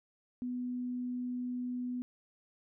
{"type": "tone", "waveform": "sine", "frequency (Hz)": 247.9, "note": "B3", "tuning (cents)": 7, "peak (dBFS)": -34, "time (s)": [0.42, 2.02], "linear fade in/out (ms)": 0, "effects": []}